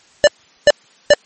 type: tone bursts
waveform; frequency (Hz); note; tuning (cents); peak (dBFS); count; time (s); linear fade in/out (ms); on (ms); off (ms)
square; 587.3; D5; 0; -5; 3; 0.24-1.136; 0; 32; 400
effects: white hiss -50 dBFS RMS until 1.25 s + MP3 32 kbps